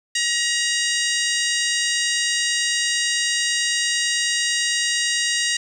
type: harmonic tone with a mistuned harmonic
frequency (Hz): 949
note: A#5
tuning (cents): +31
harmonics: 2 / 3 / 4 / 5 / 6 / 7 / 8 / 9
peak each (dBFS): -24 / -26 / -27 / -28 / -29 / -29 / -30 / -31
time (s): 0.15-5.57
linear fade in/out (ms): 5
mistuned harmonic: 9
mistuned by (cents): +20
effects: 8-bit